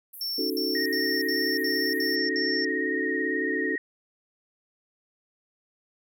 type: band-pass noise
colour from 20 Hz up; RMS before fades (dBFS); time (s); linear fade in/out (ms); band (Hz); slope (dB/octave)
white; -43; 0.13-2.16; 10; 11000 to 15000; 48
type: tone bursts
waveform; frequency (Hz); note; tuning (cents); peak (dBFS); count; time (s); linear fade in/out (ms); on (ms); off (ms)
sine; 5430; F8; -50; -28; 7; 0.21-2.648; 2; 290; 68
type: chord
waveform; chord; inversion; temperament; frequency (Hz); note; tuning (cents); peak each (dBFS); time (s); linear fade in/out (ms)
sine; D# half-diminished seventh; third; equal; 277.2 / 311.1 / 370 / 440; C#4 / D#4 / F#4 / A4; 0 / 0 / 0 / 0; -32; 0.38-3.76; 5
type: tone with vibrato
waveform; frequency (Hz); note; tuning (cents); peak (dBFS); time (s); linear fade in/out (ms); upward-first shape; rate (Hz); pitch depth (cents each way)
sine; 1864.7; A#6; 0; -28; 0.75-3.78; 2; sine; 18; 25
effects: none